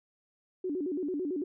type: tone with vibrato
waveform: sine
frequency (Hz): 327.2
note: E4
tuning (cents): -13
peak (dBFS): -30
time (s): 0.64-1.44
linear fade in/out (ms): 5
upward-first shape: square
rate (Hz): 9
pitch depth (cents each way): 210
effects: none